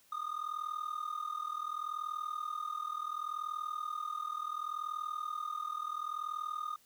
triangle tone with amplitude modulation, 1226 Hz, D#6, 26 cents flat, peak -30 dBFS, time 0.12-6.76 s, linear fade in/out 5 ms, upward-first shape sine, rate 40.7 Hz, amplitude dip 85%, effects tanh soft clip ceiling -26 dBFS + white hiss -66 dBFS RMS until 6.85 s

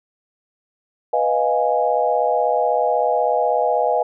sine chord, F half-diminished seventh, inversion second, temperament equal, 493.9 / 622.3 / 698.5 / 830.6 Hz, Cb5 / Eb5 / F5 / Ab5, 0 / 0 / 0 / 0 cents, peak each -21 dBFS, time 1.13-4.03 s, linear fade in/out 5 ms, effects none

